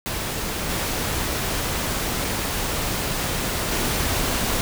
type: noise with level steps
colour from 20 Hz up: pink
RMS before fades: -27 / -25 / -23 dBFS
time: 0.06-4.61 s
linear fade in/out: 0 ms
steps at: 0.69 / 3.71 s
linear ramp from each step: 10 ms
effects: none